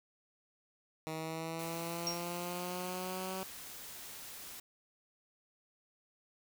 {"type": "exponential sweep", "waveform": "10% pulse", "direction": "up", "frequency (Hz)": [158, 189.7], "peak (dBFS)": -30, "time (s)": [1.07, 3.43], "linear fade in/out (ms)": 0}
{"type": "noise", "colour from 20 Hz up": "white", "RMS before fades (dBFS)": -48, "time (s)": [1.59, 4.6], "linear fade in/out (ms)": 5}
{"type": "tone with exponential decay", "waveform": "sine", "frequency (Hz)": 5588, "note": "F8", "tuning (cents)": 0, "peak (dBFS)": -30, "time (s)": [2.07, 2.27], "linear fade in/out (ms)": 0, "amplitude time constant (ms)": 42}
{"effects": []}